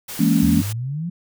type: noise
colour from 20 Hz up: white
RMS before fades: -32 dBFS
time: 0.08-0.73 s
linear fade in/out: 10 ms
type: chord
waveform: sine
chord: A# half-diminished seventh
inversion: second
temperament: just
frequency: 167.82 / 209.8 / 233.1 / 279.7 Hz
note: E3 / G#3 / A#3 / C#4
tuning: +31 / +18 / 0 / +16 cents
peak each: -19 dBFS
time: 0.19-0.62 s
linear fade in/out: 10 ms
type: exponential sweep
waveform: sine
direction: up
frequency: 73.2 to 180 Hz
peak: -23 dBFS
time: 0.42-1.1 s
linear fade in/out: 10 ms
effects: none